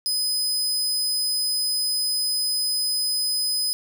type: tone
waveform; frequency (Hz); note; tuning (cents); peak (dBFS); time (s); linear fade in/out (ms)
sawtooth; 5020; D#8; +15; -19; 0.06-3.73; 0
effects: none